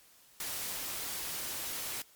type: noise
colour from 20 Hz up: white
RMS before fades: -38 dBFS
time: 0.4-2.02 s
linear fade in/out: 2 ms
effects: white hiss -61 dBFS RMS until 2.15 s + MP3 96 kbps